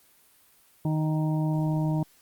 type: harmonic tone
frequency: 155.56 Hz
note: D#3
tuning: in tune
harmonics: 1 / 2 / 4 / 5 / 6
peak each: -24 / -30 / -37 / -42 / -39 dBFS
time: 0.85-2.03 s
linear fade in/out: 2 ms
effects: white hiss -60 dBFS RMS until 2.21 s + Opus 32 kbps